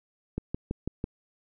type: click train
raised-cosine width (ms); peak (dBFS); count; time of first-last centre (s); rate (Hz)
3; -17; 5; 0.38-1.041; 6.05
effects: none